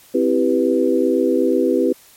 sine chord, C major seventh, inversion none, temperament equal, 261.6 / 329.6 / 392 / 493.9 Hz, C4 / E4 / G4 / B4, 0 / 0 / 0 / 0 cents, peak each -19 dBFS, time 0.14-1.93 s, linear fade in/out 10 ms, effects white hiss -48 dBFS RMS until 2.16 s + MP3 64 kbps

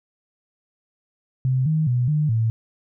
sine tone with pitch steps, 129.8 / 156.8 / 123.3 / 151.3 / 112.8 Hz, C3 / D#3 / B2 / D#3 / A2, -13 / +14 / -2 / -48 / +44 cents, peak -17 dBFS, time 1.45-2.5 s, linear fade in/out 0 ms, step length 210 ms, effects none

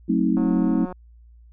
sine chord, F# diminished seventh, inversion none, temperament just, 185 / 222 / 266.4 / 319.7 Hz, F#3 / A3 / C4 / Eb4, 0 / +16 / +31 / +47 cents, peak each -23 dBFS, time 0.08-0.86 s, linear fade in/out 20 ms
click train, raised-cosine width 1 ms, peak -22 dBFS, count 102, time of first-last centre 0.37-0.925 s, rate 182 Hz
effects added 58 Hz sine -46 dBFS peak until 1.52 s

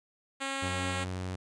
5% pulse tone, 271.9 Hz, C#4, 33 cents flat, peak -21 dBFS, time 0.4-1.05 s, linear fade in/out 20 ms
sawtooth tone with vibrato, 92.1 Hz, F#2, 7 cents flat, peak -30 dBFS, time 0.62-1.36 s, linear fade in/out 10 ms, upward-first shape triangle, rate 19 Hz, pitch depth 10 cents each way
effects resampled to 22050 Hz

